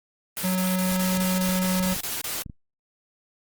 white noise bursts, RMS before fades -30 dBFS, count 10, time 0.37-2.422 s, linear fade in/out 0 ms, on 180 ms, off 28 ms
square tone, 185 Hz, F#3, in tune, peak -23 dBFS, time 0.43-1.95 s, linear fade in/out 20 ms
clicks, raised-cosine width 5 ms, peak -25 dBFS, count 9, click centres 0.916 / 1.175 / 1.489 / 1.804 / 1.856 / 1.921 / 1.965 / 2.462 / 2.498 s
effects Opus 24 kbps

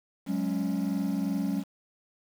triangle chord, F# suspended second, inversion none, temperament equal, 185 / 207.7 / 277.2 Hz, F#3 / G#3 / C#4, 0 / 0 / 0 cents, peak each -28 dBFS, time 0.26-1.64 s, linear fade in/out 50 ms, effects tanh soft clip ceiling -20 dBFS + 8-bit

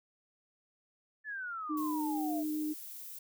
sine exponential sweep, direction down, 1760 to 646 Hz, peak -37 dBFS, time 1.24-2.44 s, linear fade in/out 50 ms
sine tone with vibrato, 305.5 Hz, D#4, 32 cents flat, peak -32 dBFS, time 1.69-2.74 s, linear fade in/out 20 ms, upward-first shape triangle, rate 8.1 Hz, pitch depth 8 cents each way
violet noise, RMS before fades -46 dBFS, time 1.77-3.19 s, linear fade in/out 5 ms
effects none

